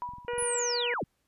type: tone with exponential decay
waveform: sine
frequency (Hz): 978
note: B5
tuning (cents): -17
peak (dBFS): -30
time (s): 0.02-0.48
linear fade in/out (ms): 0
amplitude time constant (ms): 99
type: clicks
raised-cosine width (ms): 5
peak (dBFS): -38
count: 7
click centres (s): 0.09 / 0.136 / 0.184 / 0.249 / 0.335 / 0.381 / 0.425
type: harmonic tone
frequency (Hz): 481.9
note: B4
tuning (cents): -43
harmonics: 1 / 2 / 3 / 4 / 5 / 6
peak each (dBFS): -31 / -37 / -41 / -43 / -45 / -47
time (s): 0.28-0.94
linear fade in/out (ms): 2
type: linear sweep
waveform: sine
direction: down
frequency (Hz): 10560 to 55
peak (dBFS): -29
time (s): 0.38-1.04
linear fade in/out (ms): 5
effects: pink hiss -75 dBFS RMS until 1.27 s + resampled to 32000 Hz